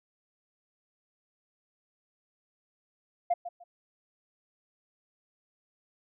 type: tone with echo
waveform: sine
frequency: 698.5 Hz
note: F5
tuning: in tune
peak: -21 dBFS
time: 3.3-3.34 s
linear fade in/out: 10 ms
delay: 150 ms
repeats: 2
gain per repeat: -13 dB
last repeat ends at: 3.64 s
effects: tanh soft clip ceiling -19 dBFS